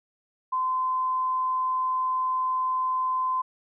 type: tone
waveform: sine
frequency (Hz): 1029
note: C6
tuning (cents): -29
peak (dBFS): -23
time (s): 0.52-3.42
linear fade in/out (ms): 10
effects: none